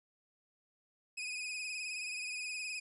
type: tone with vibrato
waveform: sawtooth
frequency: 2500 Hz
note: D#7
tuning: 8 cents sharp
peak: -35 dBFS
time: 1.17-2.8 s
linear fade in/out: 10 ms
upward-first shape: sine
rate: 19 Hz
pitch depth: 54 cents each way
effects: resampled to 24000 Hz + 12-bit